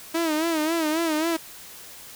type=tone with vibrato; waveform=sawtooth; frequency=320 Hz; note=D#4; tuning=49 cents sharp; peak=-18 dBFS; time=0.14-1.37 s; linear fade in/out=10 ms; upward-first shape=sine; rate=3.7 Hz; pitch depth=92 cents each way; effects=white hiss -43 dBFS RMS until 2.15 s